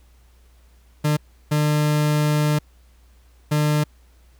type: tone bursts at uneven times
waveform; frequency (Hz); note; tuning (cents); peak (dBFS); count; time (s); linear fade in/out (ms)
40% pulse; 150; D3; +37; -16; 3; 1.04-1.17 / 1.51-2.59 / 3.51-3.84; 10
effects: added 60 Hz sine -50 dBFS peak until 4.39 s + pink hiss -61 dBFS RMS until 4.39 s